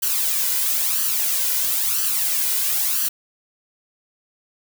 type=noise with flanger; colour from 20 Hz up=blue; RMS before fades=-21 dBFS; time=0.02-3.09 s; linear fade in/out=10 ms; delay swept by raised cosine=0.66 to 2.06 ms; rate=1 Hz; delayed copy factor=+0.65; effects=none